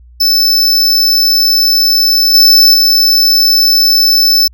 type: tone with level steps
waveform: square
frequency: 5274 Hz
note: E8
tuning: in tune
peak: -7 / -3 / -6 dBFS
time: 0.2-4.48 s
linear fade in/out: 10 ms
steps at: 2.34 / 2.74 s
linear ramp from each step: 2 ms
effects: added 60 Hz sine -36 dBFS peak until 4.53 s